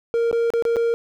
triangle tone with dropouts, 465.1 Hz, A#4, 4 cents flat, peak -15 dBFS, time 0.14-0.94 s, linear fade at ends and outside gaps 0 ms, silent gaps 0.313-0.328 / 0.503-0.537 / 0.624-0.652 / 0.76-0.767 s, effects none

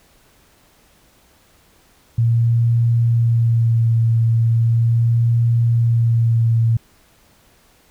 sine tone with vibrato, 115.8 Hz, A#2, 11 cents flat, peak -12 dBFS, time 2.18-6.77 s, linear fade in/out 5 ms, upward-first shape sine, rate 0.38 Hz, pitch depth 20 cents each way, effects pink hiss -54 dBFS RMS until 7.9 s

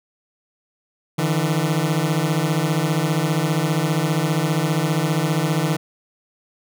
sawtooth beating tone pair, 150 / 165 Hz, D3 / E3, +37 / +2 cents, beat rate 15 Hz, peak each -17 dBFS, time 1.18-5.77 s, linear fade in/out 10 ms, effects none

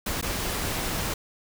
pink noise with dropouts, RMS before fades -29 dBFS, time 0.06-1.14 s, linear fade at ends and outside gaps 5 ms, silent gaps 0.214-0.225 s, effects none

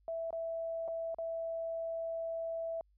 sine tone with dropouts, 659.3 Hz, E5, in tune, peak -35 dBFS, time 0.08-2.81 s, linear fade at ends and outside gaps 1 ms, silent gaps 0.306-0.328 / 0.879-0.883 / 1.145-1.185 s, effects added 50 Hz sine -66 dBFS peak until 2.97 s

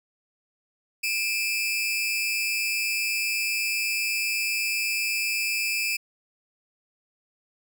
sawtooth tone pair together, 2392 / 2600 Hz, D7 / E7, +31 / -24 cents, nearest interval minor second, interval 145 cents, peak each -24 dBFS, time 1.03-5.97 s, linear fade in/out 10 ms, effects none

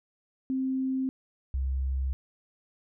sine tone pair in turn, 262.7 / 66.27 Hz, C4 / C2, +7 / +23 cents, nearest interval 2 octaves, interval 2384 cents, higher first, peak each -26 dBFS, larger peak neither, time 0.5-1.09 / 1.54-2.13 s, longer neither, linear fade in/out 0 ms, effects none

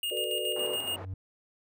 square tone with tremolo, 2841 Hz, F7, 29 cents sharp, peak -30 dBFS, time 0.03-0.96 s, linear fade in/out 2 ms, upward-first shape square, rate 7.1 Hz, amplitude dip 45%
sine chord, B minor seventh, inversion second, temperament just, 370.4 / 444.5 / 493.9 / 592.7 Hz, F#4 / A4 / B4 / D5, +2 / +18 / 0 / +16 cents, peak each -37 dBFS, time 0.11-0.76 s, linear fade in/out 5 ms
pink band-pass noise, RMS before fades -43 dBFS, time 0.56-1.05 s, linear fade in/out 2 ms, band 320 to 1000 Hz, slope 12 dB/octave
triangle tone with exponential growth, 94.4 Hz, F#2, 35 cents sharp, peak -30 dBFS, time 0.63-1.14 s, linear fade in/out 5 ms, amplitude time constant 110 ms
effects none

